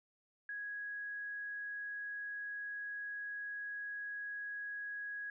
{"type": "tone", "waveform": "sine", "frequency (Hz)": 1661.2, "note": "G#6", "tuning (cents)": 0, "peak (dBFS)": -40, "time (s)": [0.49, 5.3], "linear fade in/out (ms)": 2, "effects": []}